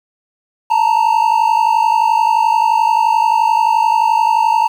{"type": "tone pair together", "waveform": "triangle", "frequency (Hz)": [880, 931.5], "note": ["A5", "A#5"], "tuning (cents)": [0, -2], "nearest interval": "minor second", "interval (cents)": 98, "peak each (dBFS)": -11, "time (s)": [0.7, 4.68], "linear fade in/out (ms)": 10, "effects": ["7-bit"]}